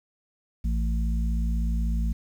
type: harmonic tone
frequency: 56.2 Hz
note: A1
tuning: 37 cents sharp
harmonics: 1 / 3 / 4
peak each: -23 / -33 / -35 dBFS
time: 0.64-2.13 s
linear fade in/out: 10 ms
effects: 9-bit